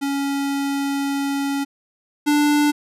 square tone pair in turn, 278.9 / 294.4 Hz, C#4 / D4, +11 / +4 cents, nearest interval minor second, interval 93 cents, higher second, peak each -21 / -15 dBFS, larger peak second, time 0.01-1.65 / 2.26-2.72 s, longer first, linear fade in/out 20 ms, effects resampled to 32000 Hz

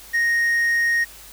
triangle tone, 1864.7 Hz, A#6, in tune, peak -15 dBFS, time 0.13-1.05 s, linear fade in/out 20 ms, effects added 50 Hz sine -50 dBFS peak until 1.32 s + white hiss -43 dBFS RMS until 1.32 s

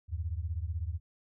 sine beating tone pair, 77 / 93 Hz, D#2 / F#2, -17 / +9 cents, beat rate 16 Hz, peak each -34 / -36 dBFS, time 0.08-1 s, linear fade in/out 50 ms, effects none

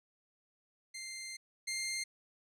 15% pulse tone pair in turn, 2093 / 2106 Hz, C7 / C7, 0 / +11 cents, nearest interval unison, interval 11 cents, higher second, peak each -36 / -29 dBFS, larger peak second, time 0.94-1.37 / 1.67-2.04 s, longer first, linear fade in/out 10 ms, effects low-pass 12000 Hz 12 dB/octave

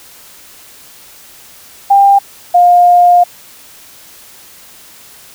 sine tone pair in turn, 796 / 707.2 Hz, G5 / F5, +26 / +22 cents, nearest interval major second, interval 204 cents, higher first, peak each -3 dBFS, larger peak neither, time 1.9-2.19 / 2.54-3.24 s, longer second, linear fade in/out 10 ms, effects white hiss -38 dBFS RMS until 5.34 s

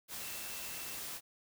sine tone in noise, 2673 Hz, E7, 23 cents sharp, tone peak -52 dBFS, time 0.19-0.99 s, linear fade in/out 50 ms, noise white, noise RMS -43 dBFS, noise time 0.08-1.21 s, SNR -12 dB, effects none

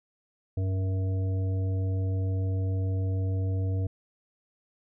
harmonic tone with a mistuned harmonic, 94 Hz, F#2, 28 cents sharp, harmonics 1 / 3 / 5 / 7, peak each -25 / -39 / -41 / -46 dBFS, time 0.57-3.87 s, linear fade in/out 5 ms, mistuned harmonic 1, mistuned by +41 cents, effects none

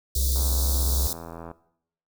white band-stop noise, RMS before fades -29 dBFS, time 0.15-1.13 s, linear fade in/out 2 ms, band 560 to 3600 Hz, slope 96 dB/octave
sine tone with pitch glide, 65.41 to 66.21 Hz, C2 to C2, 0 to +21 cents, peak -22 dBFS, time 0.16-1.07 s, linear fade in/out 0 ms, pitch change +21 cents, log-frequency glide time 0.34-0.84 s
click train, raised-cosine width 1 ms, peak -24 dBFS, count 97, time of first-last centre 0.36-1.514 s, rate 83.2 Hz
effects noise-tail reverb RT60 0.7 s tail -18 dB re dry

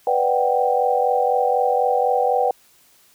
sine chord, G major seventh, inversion first, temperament equal, 493.9 / 587.3 / 740 / 784 Hz, B4 / D5 / F#5 / G5, 0 / 0 / 0 / 0 cents, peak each -20 / -25 / -22 / -20 dBFS, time 0.07-2.51 s, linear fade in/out 2 ms, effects white hiss -55 dBFS RMS until 3.14 s

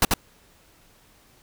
pink noise with echo, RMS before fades -17 dBFS, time 0.02-0.05 s, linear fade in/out 2 ms, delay 89 ms, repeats 1, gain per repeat -3 dB, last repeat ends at 0.139 s, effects pink hiss -57 dBFS RMS until 1.42 s

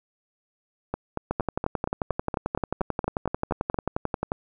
two click trains, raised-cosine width 1 ms, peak -13 / -11 dBFS, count 13 / 35, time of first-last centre 0.94-3.744 / 1.31-4.319 s, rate 4.28 / 11.3 Hz, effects none

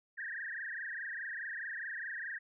sine tone with frequency modulation, 1742 Hz, A6, 18 cents flat, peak -38 dBFS, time 0.17-2.39 s, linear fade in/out 20 ms, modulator 24.8 Hz, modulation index 6.7, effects none

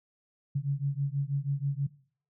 sine beating tone pair, 137.4 / 143.6 Hz, C#3 / D3, -15 / -39 cents, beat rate 6.2 Hz, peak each -30 dBFS, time 0.55-1.87 s, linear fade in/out 10 ms, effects noise-tail reverb RT60 0.5 s tail -20 dB re dry

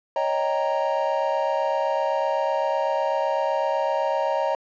triangle chord, Eb dominant seventh, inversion third, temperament equal, 554.4 / 622.3 / 784 / 932.3 Hz, Db5 / Eb5 / G5 / Bb5, 0 / 0 / 0 / 0 cents, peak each -24 / -24 / -28 / -24 dBFS, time 0.16-4.55 s, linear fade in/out 2 ms, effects resampled to 16000 Hz

